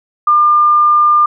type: tone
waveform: sine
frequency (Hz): 1200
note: D6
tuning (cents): +37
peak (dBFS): -6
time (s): 0.27-1.26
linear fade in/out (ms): 5
effects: none